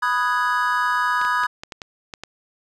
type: chord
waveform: triangle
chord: G# minor seventh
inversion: first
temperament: equal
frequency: 987.8 / 1244.5 / 1480 / 1661.2 Hz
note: B5 / D#6 / F#6 / G#6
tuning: 0 / 0 / 0 / 0 cents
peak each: -21 / -21 / -26 / -22 dBFS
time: 0.02-1.47 s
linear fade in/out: 10 ms
type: clicks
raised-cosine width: 0.2 ms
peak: -16 dBFS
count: 8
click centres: 1.215 / 1.25 / 1.436 / 1.635 / 1.722 / 1.818 / 2.138 / 2.236 s
effects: none